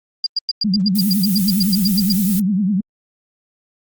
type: tone bursts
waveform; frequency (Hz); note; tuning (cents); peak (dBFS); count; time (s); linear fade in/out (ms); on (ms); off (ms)
sine; 4808; D8; +40; -15; 16; 0.24-2.124; 2; 24; 100
type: tone with vibrato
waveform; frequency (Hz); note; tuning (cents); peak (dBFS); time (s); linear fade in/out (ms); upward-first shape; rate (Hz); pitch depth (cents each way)
sine; 196.6; G3; +5; -14; 0.64-2.81; 10; triangle; 9.8; 200
type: noise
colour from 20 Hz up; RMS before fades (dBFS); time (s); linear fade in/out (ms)
violet; -24; 0.95-2.4; 5
effects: Opus 24 kbps